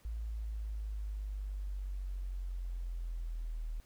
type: linear sweep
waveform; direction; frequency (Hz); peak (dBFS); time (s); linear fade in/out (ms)
sine; down; 55.8 to 39.1; -36; 0.05-3.8; 0
effects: pink hiss -66 dBFS RMS until 3.85 s